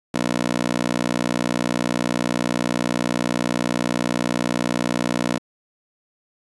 15% pulse tone with high-pass filter, 60 Hz, B1, 49 cents flat, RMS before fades -23 dBFS, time 0.14-5.39 s, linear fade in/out 5 ms, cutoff 270 Hz, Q 1.2, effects resampled to 24000 Hz + 8-bit

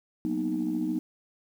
sine chord, B major seventh, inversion second, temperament equal, 185 / 233.1 / 246.9 / 311.1 Hz, F#3 / A#3 / B3 / D#4, 0 / 0 / 0 / 0 cents, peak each -34 / -34 / -32 / -28 dBFS, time 0.25-0.99 s, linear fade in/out 0 ms, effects tanh soft clip ceiling -19 dBFS + 9-bit

